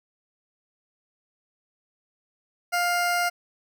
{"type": "tone", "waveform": "20% pulse", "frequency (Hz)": 703, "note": "F5", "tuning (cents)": 11, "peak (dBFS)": -17, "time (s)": [2.72, 3.3], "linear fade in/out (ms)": 20, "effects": []}